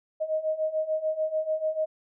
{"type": "beating tone pair", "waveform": "sine", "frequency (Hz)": [622.3, 629.1], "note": ["D#5", "D#5"], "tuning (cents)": [0, 19], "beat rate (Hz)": 6.8, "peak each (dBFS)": [-30, -27], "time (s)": [0.2, 1.86], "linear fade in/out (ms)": 20, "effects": []}